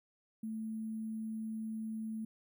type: tone with sample-and-hold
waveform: sine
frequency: 220 Hz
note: A3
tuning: in tune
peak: -37 dBFS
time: 0.43-2.25 s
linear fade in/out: 5 ms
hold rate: 11025 Hz
effects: none